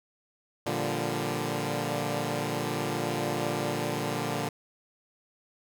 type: chord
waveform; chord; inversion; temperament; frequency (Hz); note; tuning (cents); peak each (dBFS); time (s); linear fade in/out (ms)
10% pulse; G minor seventh; first; equal; 116.54 / 146.83 / 174.61 / 196; Bb2 / D3 / F3 / G3; 0 / 0 / 0 / 0; -25 / -24 / -28 / -29; 0.66-4.49; 5
effects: none